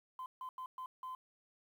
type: tone bursts at uneven times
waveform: sine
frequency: 1028 Hz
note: C6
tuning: 31 cents flat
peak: -40 dBFS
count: 5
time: 0.19-0.26 / 0.41-0.49 / 0.58-0.66 / 0.78-0.86 / 1.03-1.15 s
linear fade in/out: 2 ms
effects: tanh soft clip ceiling -39 dBFS + 11-bit